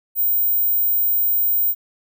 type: tone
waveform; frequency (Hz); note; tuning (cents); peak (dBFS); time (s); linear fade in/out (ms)
sine; 15120; A#9; +23; -15; 0.15-1.75; 50
effects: none